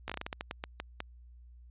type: slowing click train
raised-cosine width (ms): 0.3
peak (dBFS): -20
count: 13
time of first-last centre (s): 0.08-1.004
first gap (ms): 16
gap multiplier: 1.26
effects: added 60 Hz sine -51 dBFS peak until 1.7 s + resampled to 8000 Hz